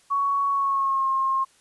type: tone with pitch glide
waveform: sine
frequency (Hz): 1117 to 1069.6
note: C#6 to C6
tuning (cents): +13 to +38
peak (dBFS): -20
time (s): 0.1-1.45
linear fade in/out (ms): 20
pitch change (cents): -75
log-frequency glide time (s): 0.5-1.08
effects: white hiss -59 dBFS RMS until 1.6 s + resampled to 24000 Hz